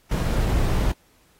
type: noise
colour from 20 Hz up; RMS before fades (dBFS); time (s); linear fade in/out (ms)
brown; -21; 0.11-0.92; 5
effects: pink hiss -60 dBFS RMS until 1.39 s + AAC 48 kbps